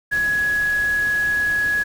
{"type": "tone in noise", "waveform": "sine", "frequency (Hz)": 1677, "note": "G#6", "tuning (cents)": 16, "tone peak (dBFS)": -17, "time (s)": [0.11, 1.84], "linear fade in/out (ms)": 20, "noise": "pink", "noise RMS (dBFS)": -35, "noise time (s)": [0.11, 1.84], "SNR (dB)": 15, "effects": []}